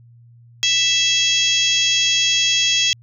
harmonic tone, 659.3 Hz, E5, in tune, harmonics 3 / 4 / 5 / 6 / 7 / 8 / 9 / 10, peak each -29 / -22 / -17 / -29 / -28 / -25 / -29 / -23 dBFS, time 0.63-2.93 s, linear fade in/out 0 ms, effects added 118 Hz sine -44 dBFS peak until 3.02 s

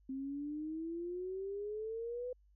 sine exponential sweep, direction up, 262.7 to 504 Hz, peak -38 dBFS, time 0.09-2.33 s, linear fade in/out 5 ms, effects added 50 Hz sine -64 dBFS peak until 2.55 s

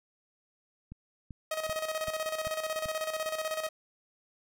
click train, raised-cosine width 5 ms, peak -31 dBFS, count 6, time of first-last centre 0.92-2.858 s, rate 2.58 Hz
sawtooth tone with tremolo, 630 Hz, D#5, 21 cents sharp, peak -26 dBFS, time 1.51-3.69 s, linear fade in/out 5 ms, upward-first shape square, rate 16 Hz, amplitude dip 60%
effects none

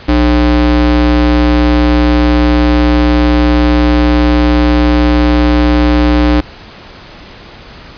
square ring-modulated tone, 120 Hz, B2, 49 cents flat, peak -4 dBFS, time 0.08-6.41 s, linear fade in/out 10 ms, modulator 180 Hz, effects pink hiss -33 dBFS RMS until 7.97 s + resampled to 11025 Hz

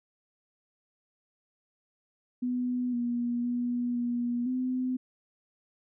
sine tone with pitch steps, 248.1 / 240 / 243 / 240.7 / 254.7 Hz, B3 / B3 / B3 / B3 / C4, +8 / -49 / -28 / -44 / -46 cents, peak -27 dBFS, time 2.42-4.97 s, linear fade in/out 10 ms, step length 510 ms, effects none

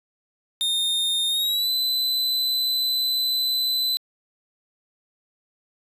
45% pulse tone with pitch glide, 3662 to 4017 Hz, A#7 to B7, -32 to +29 cents, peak -20 dBFS, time 0.61-3.97 s, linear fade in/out 0 ms, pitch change +161 cents, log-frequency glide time 1.28-1.7 s, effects resampled to 32000 Hz

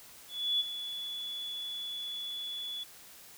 sine tone with ADSR envelope, 3424 Hz, A7, 48 cents flat, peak -25 dBFS, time 0.28-2.84 s, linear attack 320 ms, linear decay 24 ms, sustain -11 dB, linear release 11 ms, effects white hiss -53 dBFS RMS until 3.37 s

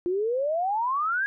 sine exponential sweep, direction up, 343.9 to 1661.2 Hz, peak -23 dBFS, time 0.06-1.26 s, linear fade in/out 0 ms, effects none

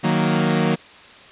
sawtooth chord, D# minor, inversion none, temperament equal, 155.56 / 185 / 233.1 Hz, D#3 / F#3 / A#3, 0 / 0 / 0 cents, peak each -17 dBFS, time 0.03-0.76 s, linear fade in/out 20 ms, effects white hiss -44 dBFS RMS until 1.31 s + resampled to 8000 Hz

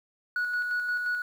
sine tone with tremolo, 1464 Hz, F#6, 19 cents flat, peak -23 dBFS, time 0.36-1.22 s, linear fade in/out 2 ms, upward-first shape square, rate 5.7 Hz, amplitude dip 40%, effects tanh soft clip ceiling -24 dBFS + 9-bit

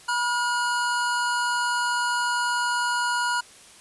square tone pair together, 970.8 / 1432 Hz, B5 / F6, -30 / +43 cents, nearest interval perfect fifth, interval 673 cents, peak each -26 dBFS, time 0.08-3.41 s, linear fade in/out 10 ms, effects white hiss -49 dBFS RMS until 3.8 s + resampled to 24000 Hz

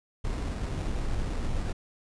brown noise with sample-and-hold, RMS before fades -30 dBFS, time 0.24-1.73 s, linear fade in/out 10 ms, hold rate 3150 Hz, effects resampled to 22050 Hz

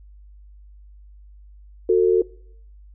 sine tone pair together, 368.1 / 450 Hz, F#4 / A4, -9 / +39 cents, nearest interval minor third, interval 348 cents, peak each -16 dBFS, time 1.89-2.22 s, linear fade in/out 5 ms, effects noise-tail reverb RT60 0.6 s tail -20 dB re dry + added 50 Hz sine -43 dBFS peak until 2.94 s

